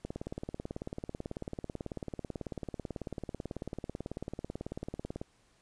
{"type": "click train", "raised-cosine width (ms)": 2, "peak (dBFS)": -24, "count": 95, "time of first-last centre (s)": [0.05, 5.215], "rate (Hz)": 18.2, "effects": ["pink hiss -68 dBFS RMS until 5.61 s", "resampled to 22050 Hz"]}